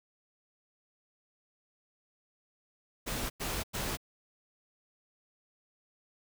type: noise bursts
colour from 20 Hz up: pink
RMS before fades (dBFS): -35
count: 3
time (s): 3.06-3.972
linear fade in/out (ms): 20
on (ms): 240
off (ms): 96
effects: none